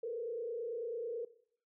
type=tone with frequency modulation; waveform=sine; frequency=466 Hz; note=A#4; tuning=1 cent flat; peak=-36 dBFS; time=0.03-1.25 s; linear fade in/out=5 ms; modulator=29.1 Hz; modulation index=0.99; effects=noise-tail reverb RT60 0.6 s tail -18 dB re dry